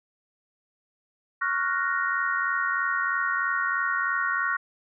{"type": "chord", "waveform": "sine", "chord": "Gb major seventh", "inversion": "second", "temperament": "equal", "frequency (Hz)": [1108.7, 1396.9, 1480, 1864.7], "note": ["Db6", "F6", "Gb6", "Bb6"], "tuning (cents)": [0, 0, 0, 0], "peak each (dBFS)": -29, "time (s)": [1.41, 4.57], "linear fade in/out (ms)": 10, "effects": []}